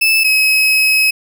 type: tone pair in turn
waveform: 35% pulse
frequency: 2624 / 2557 Hz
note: E7 / D#7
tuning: -9 / +47 cents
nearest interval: unison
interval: 44 cents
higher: first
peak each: -8 dBFS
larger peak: neither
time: 0.01-0.24 / 0.24-1.11 s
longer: second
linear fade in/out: 10 ms
effects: none